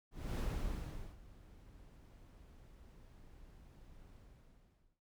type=noise with ADSR envelope; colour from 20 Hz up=brown; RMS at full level=-36 dBFS; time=0.11-5 s; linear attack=260 ms; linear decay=790 ms; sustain=-22 dB; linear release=850 ms; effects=none